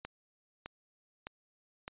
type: click train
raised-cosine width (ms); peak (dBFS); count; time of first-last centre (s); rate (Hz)
0.3; -24; 4; 0.05-1.879; 1.64
effects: resampled to 8000 Hz